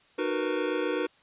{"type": "chord", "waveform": "square", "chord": "B major seventh", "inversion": "first", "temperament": "equal with one note detuned", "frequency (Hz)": [306.7, 370, 466.2, 493.9], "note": ["D#4", "F#4", "A#4", "B4"], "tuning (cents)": [-25, 0, 0, 0], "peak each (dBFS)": -33, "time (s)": [0.18, 1.07], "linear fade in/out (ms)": 10, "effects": ["white hiss -61 dBFS RMS until 1.22 s", "resampled to 8000 Hz"]}